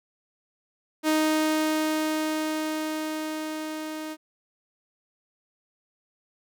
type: tone with level ramp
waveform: sawtooth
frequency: 311.1 Hz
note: D#4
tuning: in tune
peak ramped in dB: -16 to -29 dBFS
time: 1.03-4.17 s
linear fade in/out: 50 ms
effects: none